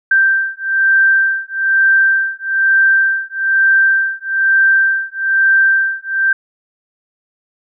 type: beating tone pair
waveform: sine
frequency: 1568 / 1569.1 Hz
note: G6 / G6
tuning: 0 / +1 cents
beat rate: 1.1 Hz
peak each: -13 dBFS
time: 0.11-6.33 s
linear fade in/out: 5 ms
effects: none